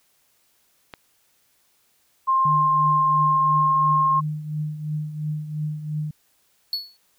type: click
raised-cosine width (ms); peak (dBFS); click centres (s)
0.3; -20; 0.938
type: tone with pitch glide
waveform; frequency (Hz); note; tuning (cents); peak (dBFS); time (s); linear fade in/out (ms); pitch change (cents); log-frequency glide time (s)
sine; 1058 to 1069.1; C6 to C6; +19 to +37; -16; 2.27-4.21; 20; +18; 2.99-3.8
type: tone with tremolo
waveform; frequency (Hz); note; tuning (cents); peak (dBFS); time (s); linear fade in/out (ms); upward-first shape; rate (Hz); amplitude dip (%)
sine; 152.1; D#3; -39; -22; 2.45-6.11; 5; triangle; 2.9; 70
type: tone with exponential decay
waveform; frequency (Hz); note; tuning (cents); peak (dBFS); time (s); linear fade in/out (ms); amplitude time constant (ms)
triangle; 4400; C#8; -14; -19; 6.73-6.97; 1; 52
effects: white hiss -64 dBFS RMS until 7.18 s